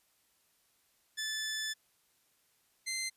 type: tone pair in turn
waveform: 15% pulse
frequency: 1745 / 2075 Hz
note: A6 / C7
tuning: -15 / -15 cents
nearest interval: minor third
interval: 300 cents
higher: second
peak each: -28 dBFS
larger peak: neither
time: 1.17-1.74 / 2.86-3.1 s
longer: first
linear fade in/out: 20 ms
effects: white hiss -72 dBFS RMS until 3.16 s + resampled to 32000 Hz